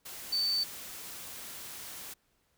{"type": "tone in noise", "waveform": "sine", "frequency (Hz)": 4547, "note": "C#8", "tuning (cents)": 43, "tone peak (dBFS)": -27, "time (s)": [0.32, 0.64], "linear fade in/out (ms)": 10, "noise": "white", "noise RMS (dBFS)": -44, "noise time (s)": [0.05, 2.14], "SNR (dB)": 14, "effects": ["pink hiss -73 dBFS RMS until 2.57 s"]}